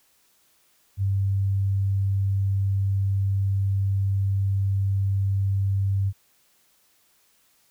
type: tone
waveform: sine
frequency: 98 Hz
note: G2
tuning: in tune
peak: -20 dBFS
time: 0.97-6.13 s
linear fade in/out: 50 ms
effects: white hiss -63 dBFS RMS until 7.7 s